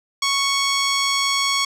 10% pulse tone, 1108.7 Hz, C#6, in tune, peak -9 dBFS, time 0.22-1.65 s, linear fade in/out 5 ms, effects low-pass 10000 Hz 12 dB/octave

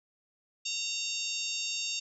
harmonic tone, 921 Hz, A#5, 21 cents flat, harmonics 3 / 4 / 5 / 6 / 7 / 8, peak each -37 / -38 / -39 / -40 / -40 / -41 dBFS, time 0.65-2 s, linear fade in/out 10 ms, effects none

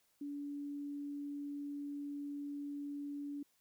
sine tone, 286.9 Hz, D4, 40 cents flat, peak -40 dBFS, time 0.21-3.43 s, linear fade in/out 5 ms, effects white hiss -75 dBFS RMS until 3.6 s

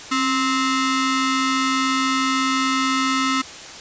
sawtooth ring-modulated tone, 784 Hz, G5, in tune, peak -11 dBFS, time 0.11-3.42 s, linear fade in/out 10 ms, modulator 517 Hz, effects white hiss -36 dBFS RMS until 3.8 s + resampled to 16000 Hz

